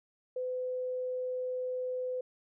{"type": "tone", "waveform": "sine", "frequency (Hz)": 506, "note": "B4", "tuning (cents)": 42, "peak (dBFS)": -32, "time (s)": [0.36, 2.21], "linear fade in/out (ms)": 5, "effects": []}